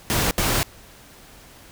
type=noise bursts at uneven times; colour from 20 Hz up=pink; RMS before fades=-21 dBFS; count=2; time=0.1-0.31 / 0.38-0.63 s; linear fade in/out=0 ms; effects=pink hiss -47 dBFS RMS until 1.71 s